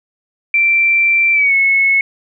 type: tone with pitch glide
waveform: sine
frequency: 2349 to 2192 Hz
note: D7 to C#7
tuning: 0 to -20 cents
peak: -9 dBFS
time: 0.54-2.01 s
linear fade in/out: 2 ms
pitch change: -120 cents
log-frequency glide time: 1.33-1.54 s
effects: none